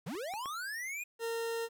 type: linear sweep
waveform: square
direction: up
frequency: 123.47 to 2500 Hz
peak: -38 dBFS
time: 0.06-1.04 s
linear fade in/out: 10 ms
type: clicks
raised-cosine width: 0.5 ms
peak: -35 / -32 / -29 dBFS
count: 3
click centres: 0.152 / 0.338 / 0.458 s
type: tone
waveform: 40% pulse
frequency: 459.6 Hz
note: A#4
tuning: 25 cents flat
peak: -33 dBFS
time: 1.19-1.69 s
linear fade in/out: 50 ms
effects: 11-bit

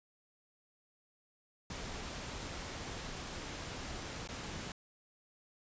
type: noise with dropouts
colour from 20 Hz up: pink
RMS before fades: -43 dBFS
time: 1.7-4.72 s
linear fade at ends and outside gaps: 2 ms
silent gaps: 4.275-4.288 s
effects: resampled to 16000 Hz

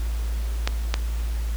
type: clicks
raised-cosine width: 0.2 ms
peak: -5 dBFS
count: 2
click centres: 0.675 / 0.941 s
effects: added 56 Hz sine -23 dBFS peak until 1.56 s + pink hiss -42 dBFS RMS until 1.56 s

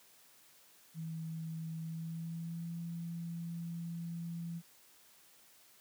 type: tone with pitch glide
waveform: sine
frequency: 161.9 to 168.68 Hz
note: E3 to E3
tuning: -31 to +40 cents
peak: -38 dBFS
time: 0.94-4.62 s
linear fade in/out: 50 ms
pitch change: +71 cents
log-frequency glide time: 1.79-2.75 s
effects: white hiss -63 dBFS RMS until 5.8 s + high-pass 100 Hz 12 dB/octave

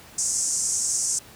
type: band-pass noise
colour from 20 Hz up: white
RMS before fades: -25 dBFS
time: 0.18-1.19 s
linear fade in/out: 5 ms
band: 5900 to 8500 Hz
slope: 48 dB/octave
effects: pink hiss -47 dBFS RMS until 1.35 s + high-pass 60 Hz 12 dB/octave

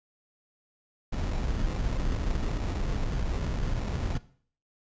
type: noise with sample-and-hold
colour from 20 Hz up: brown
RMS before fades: -29 dBFS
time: 1.12-4.18 s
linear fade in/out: 10 ms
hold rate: 1575 Hz
effects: noise-tail reverb RT60 0.5 s tail -17 dB re dry + resampled to 16000 Hz

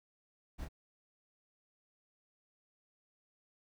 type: noise with echo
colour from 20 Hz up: brown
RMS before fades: -42 dBFS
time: 0.58-0.66 s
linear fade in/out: 20 ms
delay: 27 ms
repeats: 1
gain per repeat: -2 dB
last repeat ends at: 0.687 s
effects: none

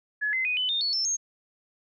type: tone with pitch steps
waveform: sine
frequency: 1700 / 2057 / 2489 / 3012 / 3644 / 4409 / 5335 / 6456 Hz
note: G#6 / C7 / D#7 / F#7 / A#7 / C#8 / E8 / G#8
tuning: +40 / -30 / 0 / +30 / -40 / -10 / +20 / -50 cents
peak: -24 dBFS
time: 0.21-1.17 s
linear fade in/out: 20 ms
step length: 120 ms
effects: none

